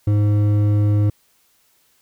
triangle tone with hard clipping, 103.83 Hz, G#2, in tune, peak -15 dBFS, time 0.07-1.1 s, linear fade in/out 5 ms, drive 12 dB, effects white hiss -60 dBFS RMS until 2.01 s

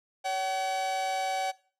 45% pulse tone pair together, 562.8 / 760 Hz, C#5 / F#5, +26 / +46 cents, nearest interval perfect fourth, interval 520 cents, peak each -36 / -29 dBFS, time 0.24-1.52 s, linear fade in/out 20 ms, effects noise-tail reverb RT60 0.4 s tail -20 dB re dry + low-pass 9000 Hz 12 dB/octave

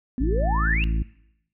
sine exponential sweep, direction up, 240 to 2837 Hz, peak -24 dBFS, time 0.18-0.84 s, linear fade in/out 0 ms
sine tone with exponential growth, 1760 Hz, A6, in tune, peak -22 dBFS, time 0.18-0.74 s, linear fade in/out 2 ms, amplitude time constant 120 ms
harmonic tone, 55 Hz, A1, in tune, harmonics 1 / 2 / 3 / 4 / 5 / 6, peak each -21 / -34 / -32 / -38 / -39 / -40 dBFS, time 0.2-1.03 s, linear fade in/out 10 ms
effects noise-tail reverb RT60 0.8 s tail -21 dB re dry

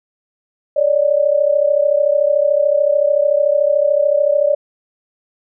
sine tone pair together, 565 / 598.6 Hz, C#5 / D5, +33 / +33 cents, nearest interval minor second, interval 100 cents, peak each -14 dBFS, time 0.76-4.55 s, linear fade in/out 10 ms, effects none

